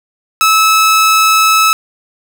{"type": "tone", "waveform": "sawtooth", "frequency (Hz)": 1300, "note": "E6", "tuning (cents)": -24, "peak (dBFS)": -3, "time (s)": [0.41, 1.73], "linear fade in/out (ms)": 0, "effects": []}